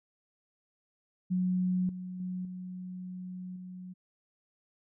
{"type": "tone with level steps", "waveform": "sine", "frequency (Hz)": 182.8, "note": "F#3", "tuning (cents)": -21, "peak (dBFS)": [-26, -37, -33, -38, -41], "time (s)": [1.3, 3.94], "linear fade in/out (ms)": 20, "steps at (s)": [1.89, 2.2, 2.45, 3.56], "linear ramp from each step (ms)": 2, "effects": []}